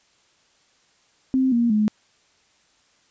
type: tone with pitch steps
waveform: sine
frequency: 261.6 / 235.8 / 212.5 Hz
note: C4 / A#3 / G#3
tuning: 0 / +20 / +40 cents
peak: -16 dBFS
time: 1.34-1.88 s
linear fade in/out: 0 ms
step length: 180 ms
effects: white hiss -61 dBFS RMS until 3.1 s + resampled to 16000 Hz